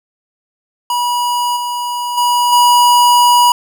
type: tone with level steps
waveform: square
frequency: 970 Hz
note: B5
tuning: 31 cents flat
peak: -14 / -18 / -11 / -7 dBFS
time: 0.9-3.52 s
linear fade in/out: 2 ms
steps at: 1.56 / 2.17 / 2.52 s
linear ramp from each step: 10 ms
effects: none